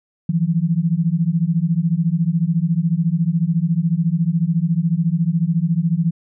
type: beating tone pair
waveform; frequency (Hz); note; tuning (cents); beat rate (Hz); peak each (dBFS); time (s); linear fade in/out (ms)
sine; 160.2 / 174.2; E3 / F3; -49 / -4; 14; -18 / -18; 0.29-6.11; 5
effects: none